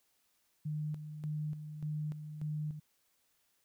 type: tone with tremolo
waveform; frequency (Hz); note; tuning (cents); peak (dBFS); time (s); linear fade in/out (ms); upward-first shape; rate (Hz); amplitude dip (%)
sine; 151.8; D#3; -42; -34; 0.65-2.8; 10; square; 1.7; 60
effects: white hiss -75 dBFS RMS until 3.64 s